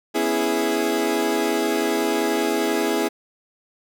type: chord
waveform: 30% pulse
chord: C# minor seventh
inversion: third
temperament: equal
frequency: 246.9 / 277.2 / 329.6 / 415.3 Hz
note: B3 / C#4 / E4 / G#4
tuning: 0 / 0 / 0 / 0 cents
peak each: -25 / -26 / -21 / -21 dBFS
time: 0.14-3.09 s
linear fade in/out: 20 ms
effects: none